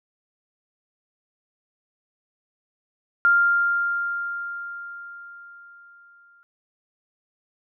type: tone with exponential decay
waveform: sine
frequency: 1396.9 Hz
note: F6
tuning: in tune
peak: -13 dBFS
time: 3.25-6.43 s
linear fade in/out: 0 ms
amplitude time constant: 690 ms
effects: none